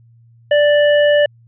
square tone, 587.3 Hz, D5, in tune, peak -10 dBFS, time 0.51-1.26 s, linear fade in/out 5 ms, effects added 116 Hz sine -45 dBFS peak until 1.47 s + resampled to 8000 Hz

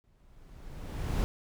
brown noise with exponential growth, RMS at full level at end -26 dBFS, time 0.04-1.24 s, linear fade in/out 0 ms, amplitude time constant 260 ms, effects none

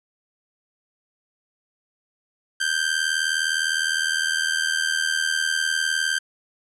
sawtooth tone with amplitude modulation, 1568 Hz, G6, in tune, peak -14 dBFS, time 2.6-6.19 s, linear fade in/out 10 ms, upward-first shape sine, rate 79.7 Hz, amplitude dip 75%, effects resampled to 24000 Hz

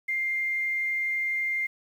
sine tone with quantisation, 2104 Hz, C7, 9 cents sharp, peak -25 dBFS, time 0.08-1.67 s, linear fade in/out 10 ms, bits 9, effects none

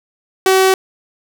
sawtooth tone, 379.6 Hz, F#4, 44 cents sharp, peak -5 dBFS, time 0.46-0.74 s, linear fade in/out 2 ms, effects none

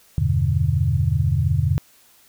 sine chord, E minor seventh, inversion none, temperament equal, 82.41 / 98 / 123.47 / 146.83 Hz, E2 / G2 / B2 / D3, 0 / 0 / 0 / 0 cents, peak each -22 dBFS, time 0.18-1.78 s, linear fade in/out 0 ms, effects white hiss -54 dBFS RMS until 2.28 s

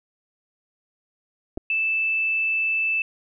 clicks, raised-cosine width 2 ms, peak -18 dBFS, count 2, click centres 1.574 / 1.577 s
sine tone, 2637 Hz, E7, in tune, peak -20 dBFS, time 1.7-3.02 s, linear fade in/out 2 ms
effects none

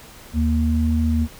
sine tone pair together, 77.47 / 233.1 Hz, D#2 / A#3, -7 / 0 cents, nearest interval octave + perfect fifth, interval 1907 cents, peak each -18 / -20 dBFS, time 0.33-1.28 s, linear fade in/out 50 ms, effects pink hiss -43 dBFS RMS until 1.39 s

